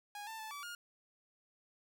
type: tone with pitch steps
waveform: sawtooth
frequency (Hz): 824 / 890 / 875 / 1151 / 1421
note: G#5 / A5 / A5 / D6 / F6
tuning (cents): -14 / +20 / -10 / -35 / +30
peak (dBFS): -40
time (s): 0.15-0.75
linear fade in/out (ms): 2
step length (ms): 120
effects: none